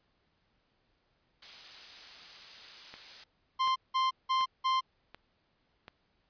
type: noise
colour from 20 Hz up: blue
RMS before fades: -42 dBFS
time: 1.42-3.24 s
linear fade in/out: 5 ms
type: click train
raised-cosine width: 0.3 ms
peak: -30 dBFS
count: 5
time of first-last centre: 2.94-5.881 s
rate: 1.36 Hz
type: tone bursts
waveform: 45% pulse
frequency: 1046.5 Hz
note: C6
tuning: in tune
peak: -26 dBFS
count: 4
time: 3.59-4.81 s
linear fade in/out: 20 ms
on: 170 ms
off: 180 ms
effects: pink hiss -74 dBFS RMS until 6.29 s + resampled to 11025 Hz